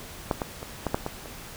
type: clicks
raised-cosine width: 1 ms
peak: -9 / -13 / -23 / -12 / -9 / -15 / -27 dBFS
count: 7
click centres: 0.312 / 0.418 / 0.629 / 0.867 / 0.945 / 1.064 / 1.258 s
effects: pink hiss -42 dBFS RMS until 1.56 s